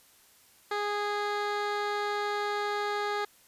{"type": "tone with low-pass filter", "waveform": "15% pulse", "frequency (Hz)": 412.9, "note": "G#4", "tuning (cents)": -10, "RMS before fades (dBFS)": -31, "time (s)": [0.71, 3.25], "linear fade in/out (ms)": 5, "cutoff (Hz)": 3700, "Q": 0.96, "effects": ["white hiss -60 dBFS RMS until 3.47 s", "resampled to 32000 Hz"]}